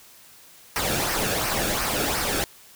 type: noise with flanger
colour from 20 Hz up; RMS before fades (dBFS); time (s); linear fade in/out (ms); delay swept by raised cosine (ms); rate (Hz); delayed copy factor
pink; -25; 0.76-2.44; 0; 0.27 to 1.02; 2.8; -0.55
effects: white hiss -50 dBFS RMS until 2.75 s